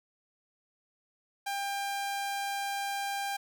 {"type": "tone", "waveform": "sawtooth", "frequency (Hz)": 797, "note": "G5", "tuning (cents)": 28, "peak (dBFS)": -28, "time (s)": [1.46, 3.37], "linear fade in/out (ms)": 10, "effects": []}